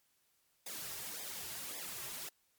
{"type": "noise with flanger", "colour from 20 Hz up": "white", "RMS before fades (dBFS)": -44, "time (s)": [0.66, 2.29], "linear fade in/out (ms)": 5, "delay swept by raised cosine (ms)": [0.69, 4.09], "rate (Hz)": 1.8, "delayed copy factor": -0.85, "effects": ["white hiss -75 dBFS RMS until 2.58 s", "MP3 96 kbps"]}